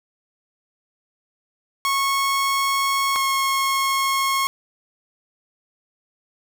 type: tone pair in turn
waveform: sawtooth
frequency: 1098 / 1086.6 Hz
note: C#6 / C#6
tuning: -17 / -35 cents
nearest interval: unison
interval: 18 cents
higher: first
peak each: -15 dBFS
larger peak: neither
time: 1.85-3.16 / 3.16-4.47 s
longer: neither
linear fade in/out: 0 ms
effects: none